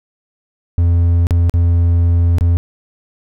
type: tone with dropouts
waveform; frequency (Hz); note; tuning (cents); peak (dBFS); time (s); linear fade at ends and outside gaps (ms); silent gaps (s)
triangle; 85.6; F2; -34; -7; 0.78-2.57; 0; 1.269-1.308 / 1.496-1.539 / 2.384-2.409
effects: none